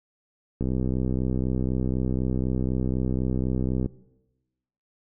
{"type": "click train", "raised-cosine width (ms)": 3, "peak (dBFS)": -14, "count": 209, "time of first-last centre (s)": [0.61, 3.86], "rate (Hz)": 64, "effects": ["noise-tail reverb RT60 1.0 s tail -19 dB re dry"]}